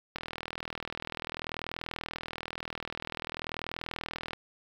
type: click train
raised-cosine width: 0.3 ms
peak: -19 dBFS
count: 170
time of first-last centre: 0.16-4.333 s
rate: 40.5 Hz
effects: 8-bit